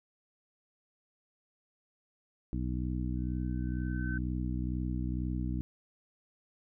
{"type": "harmonic tone", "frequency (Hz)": 62.1, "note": "B1", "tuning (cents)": 10, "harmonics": [1, 2, 3, 4, 5], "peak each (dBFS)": [-34, -37, -39, -40, -41], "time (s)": [2.53, 5.61], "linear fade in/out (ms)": 0}
{"type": "tone with exponential growth", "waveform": "sine", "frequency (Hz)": 1530, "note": "G6", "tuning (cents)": -42, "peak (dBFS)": -36, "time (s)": [3.16, 4.18], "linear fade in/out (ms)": 5, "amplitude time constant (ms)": 220}
{"effects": []}